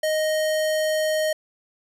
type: tone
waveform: square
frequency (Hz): 622.3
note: D#5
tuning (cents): 0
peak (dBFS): -21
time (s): 0.03-1.33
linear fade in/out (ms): 5
effects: resampled to 32000 Hz